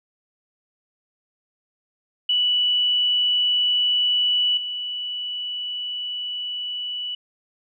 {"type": "tone with level steps", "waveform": "sine", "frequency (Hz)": 2957, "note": "F#7", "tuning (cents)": -2, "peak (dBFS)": [-17, -26], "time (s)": [2.29, 7.15], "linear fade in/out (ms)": 5, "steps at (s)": 4.57, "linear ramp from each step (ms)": 5, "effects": []}